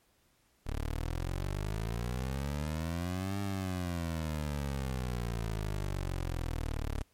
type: exponential two-way sweep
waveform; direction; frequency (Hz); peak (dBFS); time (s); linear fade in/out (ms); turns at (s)
20% pulse; up then down; 35 to 101 to 35; -28; 0.66-7.03; 10; 3.4
effects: pink hiss -70 dBFS RMS until 7.13 s + MP3 64 kbps